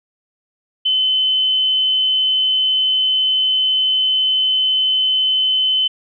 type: tone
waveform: sine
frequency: 3046 Hz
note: F#7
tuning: 50 cents sharp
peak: -13 dBFS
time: 0.85-5.88 s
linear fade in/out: 10 ms
effects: none